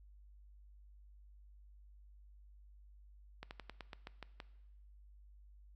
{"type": "slowing click train", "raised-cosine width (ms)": 0.3, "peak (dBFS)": -30, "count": 9, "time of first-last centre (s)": [3.43, 4.402], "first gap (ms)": 79, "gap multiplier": 1.12, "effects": ["noise-tail reverb RT60 1.0 s tail -18 dB re dry", "added 50 Hz sine -57 dBFS peak until 5.75 s"]}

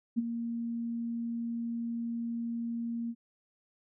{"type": "tone with ADSR envelope", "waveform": "sine", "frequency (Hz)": 233.1, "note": "A#3", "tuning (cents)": 0, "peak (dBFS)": -23, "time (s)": [0.16, 3.15], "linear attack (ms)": 26, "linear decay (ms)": 22, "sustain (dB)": -9, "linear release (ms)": 54, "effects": []}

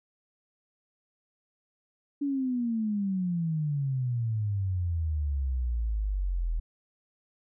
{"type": "exponential sweep", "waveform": "sine", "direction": "down", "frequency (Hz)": [288.7, 39.73], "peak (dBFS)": -26, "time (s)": [2.21, 6.6], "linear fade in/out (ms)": 10, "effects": []}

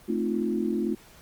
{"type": "chord", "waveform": "sine", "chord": "F dominant seventh", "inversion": "first", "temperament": "equal", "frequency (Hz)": [220, 261.6, 311.1, 349.2], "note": ["A3", "C4", "Eb4", "F4"], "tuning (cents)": [0, 0, 0, 0], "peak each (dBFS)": [-28, -32, -32, -29], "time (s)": [0.08, 0.95], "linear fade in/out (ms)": 10, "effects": ["pink hiss -53 dBFS RMS until 1.21 s", "Opus 24 kbps"]}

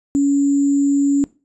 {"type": "tone with sample-and-hold", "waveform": "sine", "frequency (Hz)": 280.8, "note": "C#4", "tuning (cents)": 22, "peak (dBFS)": -12, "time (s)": [0.15, 1.24], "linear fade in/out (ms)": 0, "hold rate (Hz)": 7350, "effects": ["noise-tail reverb RT60 0.3 s tail -19 dB re dry", "resampled to 24000 Hz"]}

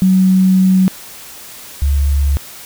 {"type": "tone pair in turn", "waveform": "sine", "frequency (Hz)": [187.5, 70.42], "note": ["F#3", "C#2"], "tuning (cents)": [23, 28], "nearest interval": "octave + perfect fourth", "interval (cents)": 1695, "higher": "first", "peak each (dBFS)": [-7, -10], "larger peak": "first", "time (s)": [[0.02, 0.88], [1.82, 2.37]], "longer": "first", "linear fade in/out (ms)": 0, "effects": ["white hiss -34 dBFS RMS until 2.65 s"]}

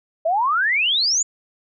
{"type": "exponential sweep", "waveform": "sine", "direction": "up", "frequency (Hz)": [622.3, 7180], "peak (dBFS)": -16, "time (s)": [0.25, 1.23], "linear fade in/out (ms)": 10, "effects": []}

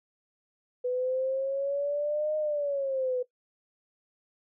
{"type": "exponential two-way sweep", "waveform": "sine", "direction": "up then down", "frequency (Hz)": [494.6, 617, 494.6], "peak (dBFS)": -26, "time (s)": [0.84, 3.23], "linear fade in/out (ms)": 10, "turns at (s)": 2.37, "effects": ["noise-tail reverb RT60 0.1 s tail -18 dB re dry"]}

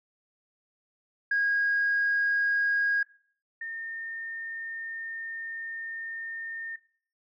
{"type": "tone pair in turn", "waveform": "sine", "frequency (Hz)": [1638, 1820.5], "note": ["G#6", "A#6"], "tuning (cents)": [-24, -41], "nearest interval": "major second", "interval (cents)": 183, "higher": "second", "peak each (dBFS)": [-22, -33], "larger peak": "first", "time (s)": [[1.31, 3.03], [3.61, 6.76]], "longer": "second", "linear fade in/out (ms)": 5, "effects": ["noise-tail reverb RT60 0.5 s tail -20 dB re dry", "tanh soft clip ceiling -18 dBFS"]}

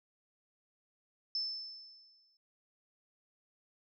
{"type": "tone with exponential decay", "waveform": "sine", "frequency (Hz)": 5274, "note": "E8", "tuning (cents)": 0, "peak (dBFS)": -31, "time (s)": [1.35, 2.37], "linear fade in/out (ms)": 2, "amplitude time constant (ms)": 220, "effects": []}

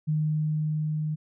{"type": "tone with level ramp", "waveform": "sine", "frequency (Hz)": 153.7, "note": "D#3", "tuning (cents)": -21, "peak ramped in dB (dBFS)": [-22, -26], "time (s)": [0.07, 1.16], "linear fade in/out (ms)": 20, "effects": []}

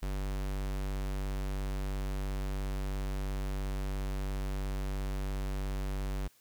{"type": "tone", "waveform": "square", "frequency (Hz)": 48.52, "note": "G1", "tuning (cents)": -17, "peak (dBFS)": -33, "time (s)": [0.02, 6.28], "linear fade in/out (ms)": 10, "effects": ["white hiss -65 dBFS RMS until 6.4 s"]}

